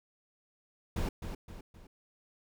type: noise with echo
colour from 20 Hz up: brown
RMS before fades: -32 dBFS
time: 0.96-1.09 s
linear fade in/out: 5 ms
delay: 260 ms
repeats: 3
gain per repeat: -7 dB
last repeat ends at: 1.87 s
effects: none